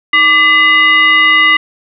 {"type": "tone with frequency modulation", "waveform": "sine", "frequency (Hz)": 2016, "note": "B6", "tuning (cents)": 35, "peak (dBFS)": -5, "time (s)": [0.13, 1.57], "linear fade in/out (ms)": 5, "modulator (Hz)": 850, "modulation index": 0.87, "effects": []}